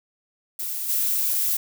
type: noise with level steps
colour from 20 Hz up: violet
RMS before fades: -29 / -23 dBFS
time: 0.59-1.57 s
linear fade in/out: 5 ms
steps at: 0.88 s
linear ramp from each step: 20 ms
effects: none